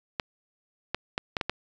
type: clicks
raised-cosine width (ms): 0.3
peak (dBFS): -11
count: 6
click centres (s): 0.198 / 0.946 / 1.179 / 1.368 / 1.412 / 1.496
effects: resampled to 16000 Hz + 7-bit